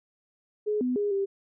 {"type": "tone with pitch steps", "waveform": "sine", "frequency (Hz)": [421.5, 250.5, 410.8, 393.9], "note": ["G#4", "B3", "G#4", "G4"], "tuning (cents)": [26, 25, -19, 8], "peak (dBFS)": -24, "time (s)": [0.66, 1.26], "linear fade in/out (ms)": 20, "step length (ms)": 150, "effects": []}